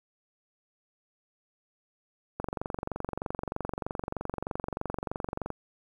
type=click train; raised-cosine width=1 ms; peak=-18 dBFS; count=73; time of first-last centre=2.4-5.503 s; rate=23.2 Hz; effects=9-bit